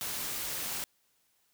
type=noise; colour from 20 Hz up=white; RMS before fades=-36 dBFS; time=0.01-0.84 s; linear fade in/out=0 ms; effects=white hiss -72 dBFS RMS until 1.53 s